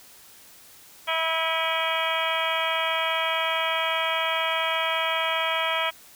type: harmonic tone with a mistuned harmonic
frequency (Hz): 324.9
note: E4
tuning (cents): -25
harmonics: 2 / 3 / 4 / 5 / 6 / 7 / 8 / 9 / 10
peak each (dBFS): -30 / -30 / -30 / -35 / -34 / -31 / -34 / -35 / -30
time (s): 1.07-5.91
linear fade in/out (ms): 20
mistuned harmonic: 8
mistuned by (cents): -72
effects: white hiss -50 dBFS RMS until 6.15 s

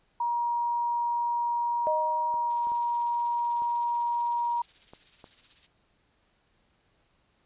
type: tone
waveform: sine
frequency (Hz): 949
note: A#5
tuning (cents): +31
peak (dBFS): -25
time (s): 0.2-4.62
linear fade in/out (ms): 5
type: tone with exponential decay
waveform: sine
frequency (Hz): 620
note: D#5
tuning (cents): -6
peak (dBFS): -24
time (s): 1.87-2.89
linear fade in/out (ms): 0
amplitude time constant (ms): 220
type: clicks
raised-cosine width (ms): 1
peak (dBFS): -33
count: 6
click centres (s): 2.341 / 2.671 / 2.719 / 3.621 / 4.935 / 5.242
type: noise with tremolo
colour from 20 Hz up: violet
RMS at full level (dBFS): -40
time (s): 2.5-5.67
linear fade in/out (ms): 5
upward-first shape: sine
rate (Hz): 16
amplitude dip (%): 60
effects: pink hiss -69 dBFS RMS until 7.45 s + resampled to 8000 Hz

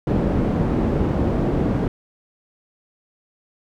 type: low-pass noise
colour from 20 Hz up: white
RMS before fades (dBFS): -20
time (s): 0.07-1.88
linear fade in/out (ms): 2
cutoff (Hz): 320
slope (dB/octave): 12
effects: none

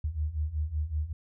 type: beating tone pair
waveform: sine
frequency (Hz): 73.42 / 78.72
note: D2 / D#2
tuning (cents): 0 / +21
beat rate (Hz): 5.3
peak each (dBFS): -33 / -30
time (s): 0.04-1.13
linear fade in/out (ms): 5
effects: none

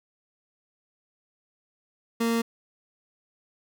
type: tone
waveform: 30% pulse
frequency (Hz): 230.5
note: A#3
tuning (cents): -19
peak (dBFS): -20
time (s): 2.2-2.42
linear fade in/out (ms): 10
effects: none

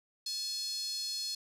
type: tone with high-pass filter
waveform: 5% pulse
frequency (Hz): 858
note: A5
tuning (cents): -44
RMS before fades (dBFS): -37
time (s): 0.26-1.35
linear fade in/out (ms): 5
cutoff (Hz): 4500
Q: 9.3
effects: none

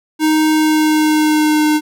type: tone with pitch glide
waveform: square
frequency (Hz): 311.1 to 304.3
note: D#4 to D#4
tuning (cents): 0 to -38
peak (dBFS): -11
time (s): 0.19-1.81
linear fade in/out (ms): 50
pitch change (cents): -38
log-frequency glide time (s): 0.52-1.67
effects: none

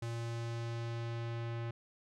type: tone with low-pass filter sweep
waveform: square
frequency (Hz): 116.54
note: A#2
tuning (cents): 0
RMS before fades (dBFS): -39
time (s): 0.02-1.71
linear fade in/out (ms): 5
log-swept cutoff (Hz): 8400 to 2700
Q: 0.94
effects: none

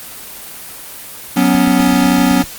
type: chord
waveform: square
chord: F# suspended fourth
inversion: none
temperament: equal with one note detuned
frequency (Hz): 185 / 246.9 / 278.5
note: F#3 / B3 / C#4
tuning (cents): 0 / 0 / +8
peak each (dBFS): -16 / -14 / -14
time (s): 1.36-2.43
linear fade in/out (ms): 10
type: click train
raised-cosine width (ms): 5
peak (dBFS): -16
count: 8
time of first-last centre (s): 1.55-2.439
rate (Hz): 7.87
effects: white hiss -31 dBFS RMS until 2.58 s + Opus 24 kbps

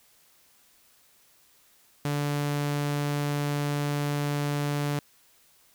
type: tone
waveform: sawtooth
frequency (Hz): 145.2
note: D3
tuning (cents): -19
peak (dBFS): -22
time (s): 2.05-4.99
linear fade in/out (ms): 2
effects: white hiss -61 dBFS RMS until 5.74 s

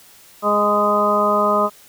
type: harmonic tone with a mistuned harmonic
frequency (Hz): 207.4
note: G#3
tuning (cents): -2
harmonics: 1 / 2 / 3 / 4 / 5 / 6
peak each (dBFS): -24 / -23 / -19 / -28 / -21 / -18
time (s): 0.42-1.7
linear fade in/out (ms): 50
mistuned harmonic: 5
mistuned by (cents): -15
effects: white hiss -47 dBFS RMS until 1.88 s

